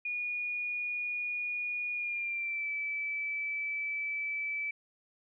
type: tone with pitch glide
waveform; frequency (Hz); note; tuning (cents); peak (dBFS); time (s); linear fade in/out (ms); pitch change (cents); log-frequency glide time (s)
sine; 2447 to 2310; D#7 to D7; -29 to -29; -32; 0.05-4.71; 5; -100; 1.93-2.7
effects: none